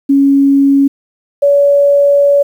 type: tone pair in turn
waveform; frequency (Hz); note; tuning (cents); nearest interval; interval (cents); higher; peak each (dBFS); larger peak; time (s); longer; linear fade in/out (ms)
sine; 277.2 / 568; C#4 / C#5; 0 / +42; octave; 1242; second; -5; neither; 0.09-0.88 / 1.42-2.43; second; 10
effects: 7-bit